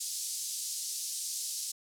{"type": "band-pass noise", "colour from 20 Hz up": "pink", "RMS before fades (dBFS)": -37, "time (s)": [0, 1.72], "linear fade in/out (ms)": 10, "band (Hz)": [4900, 11000], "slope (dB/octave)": 24, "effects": []}